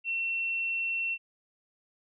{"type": "tone", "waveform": "sine", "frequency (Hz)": 2710, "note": "E7", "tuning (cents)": 47, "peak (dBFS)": -28, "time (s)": [0.04, 1.18], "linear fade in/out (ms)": 50, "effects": []}